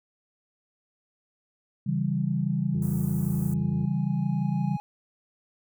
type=chord; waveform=sine; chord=C# diminished; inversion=none; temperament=equal; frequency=138.59 / 164.81 / 196 Hz; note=C#3 / E3 / G3; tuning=0 / 0 / 0 cents; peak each=-28 dBFS; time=1.86-4.77 s; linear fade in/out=10 ms
type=tone with exponential growth; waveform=triangle; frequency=830.6 Hz; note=G#5; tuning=in tune; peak=-34 dBFS; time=2.08-4.8 s; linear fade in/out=0 ms; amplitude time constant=590 ms
type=harmonic tone; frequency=87.31 Hz; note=F2; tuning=in tune; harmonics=1 / 2 / 3 / 4 / 5; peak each=-37 / -46 / -52 / -44 / -52 dBFS; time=2.74-3.86 s; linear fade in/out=5 ms
type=band-stop noise; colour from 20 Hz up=white; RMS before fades=-44 dBFS; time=2.82-3.54 s; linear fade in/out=2 ms; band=1200 to 8400 Hz; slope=24 dB/octave
effects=none